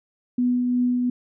sine tone with tremolo, 246.9 Hz, B3, in tune, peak -17 dBFS, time 0.38-1.1 s, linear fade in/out 5 ms, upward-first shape triangle, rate 2.8 Hz, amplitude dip 30%, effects none

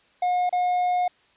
triangle tone with dropouts, 720 Hz, F#5, 47 cents flat, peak -18 dBFS, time 0.22-1.08 s, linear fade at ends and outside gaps 5 ms, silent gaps 0.494-0.526 s, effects white hiss -60 dBFS RMS until 1.36 s + resampled to 8000 Hz

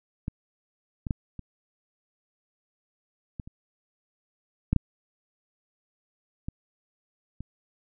clicks, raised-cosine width 5 ms, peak -18 / -19 / -13 / -25 / -22 / -30 / -9 / -8 / -20 / -25 dBFS, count 10, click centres 0.281 / 1.068 / 1.108 / 1.393 / 3.398 / 3.475 / 4.73 / 4.763 / 6.485 / 7.406 s, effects none

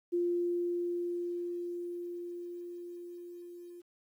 sine tone with level ramp, 349.2 Hz, F4, in tune, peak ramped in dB -27 to -46 dBFS, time 0.12-3.82 s, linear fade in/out 20 ms, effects 11-bit

